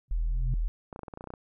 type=tone with exponential growth; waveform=sine; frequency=127 Hz; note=B2; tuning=49 cents sharp; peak=-27 dBFS; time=0.08-0.54 s; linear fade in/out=2 ms; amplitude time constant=100 ms
type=tone; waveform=sine; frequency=40.44 Hz; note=E1; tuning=32 cents flat; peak=-25 dBFS; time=0.11-0.68 s; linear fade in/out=0 ms
type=clicks; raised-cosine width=1 ms; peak=-26 dBFS; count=12; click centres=0.928 / 0.961 / 0.992 / 1.033 / 1.082 / 1.138 / 1.174 / 1.209 / 1.241 / 1.273 / 1.304 / 1.338 s
effects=none